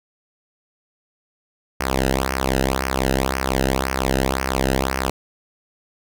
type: tone with flanger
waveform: sawtooth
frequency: 66 Hz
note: C2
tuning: 16 cents sharp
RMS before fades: -21 dBFS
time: 1.8-5.1 s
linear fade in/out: 5 ms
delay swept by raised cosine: 0.26 to 0.9 ms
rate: 1.9 Hz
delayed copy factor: -0.8
effects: none